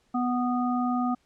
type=harmonic tone; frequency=246.9 Hz; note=B3; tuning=in tune; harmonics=1 / 3 / 5; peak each=-25 / -30 / -32 dBFS; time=0.14-1.15 s; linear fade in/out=10 ms; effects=pink hiss -68 dBFS RMS until 1.25 s + low-pass 8000 Hz 12 dB/octave